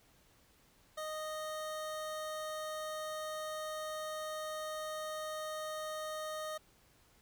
25% pulse tone, 620 Hz, D#5, 6 cents flat, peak -35 dBFS, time 0.97-6.58 s, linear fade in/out 10 ms, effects pink hiss -67 dBFS RMS until 7.21 s

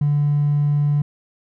triangle tone with hard clipping, 145.9 Hz, D3, 11 cents flat, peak -15 dBFS, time 0.01-1.02 s, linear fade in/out 5 ms, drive 3 dB, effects none

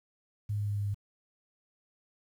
sine tone with pitch steps, 103.83 / 103.17 / 102.52 / 101.87 / 101.22 Hz, G#2 / G#2 / G#2 / G#2 / G#2, 0 / -11 / -22 / -33 / -44 cents, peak -29 dBFS, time 0.49-0.945 s, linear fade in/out 10 ms, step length 91 ms, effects 10-bit

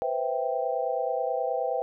sine chord, C major seventh, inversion third, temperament equal, 493.9 / 523.3 / 659.3 / 784 Hz, B4 / C5 / E5 / G5, 0 / 0 / 0 / 0 cents, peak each -31 dBFS, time 0.02-1.82 s, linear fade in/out 0 ms, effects none

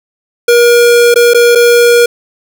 square tone with dropouts, 476.5 Hz, A#4, 38 cents sharp, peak -4 dBFS, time 0.48-2.06 s, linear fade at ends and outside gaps 5 ms, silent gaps 1.142-1.158 / 1.336-1.345 / 1.551-1.555 s, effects none

